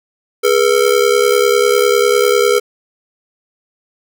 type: ring-modulated tone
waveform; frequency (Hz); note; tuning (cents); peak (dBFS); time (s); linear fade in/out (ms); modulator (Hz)
square; 448.9; A4; +35; -7; 0.43-2.6; 20; 35
effects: none